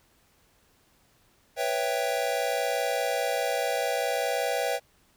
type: chord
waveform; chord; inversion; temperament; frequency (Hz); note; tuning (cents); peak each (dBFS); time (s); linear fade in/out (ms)
square; C# half-diminished seventh; third; equal; 493.9 / 554.4 / 659.3 / 784; B4 / C#5 / E5 / G5; 0 / 0 / 0 / 0; -32; 1.56-4.8; 50
effects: pink hiss -64 dBFS RMS until 5.16 s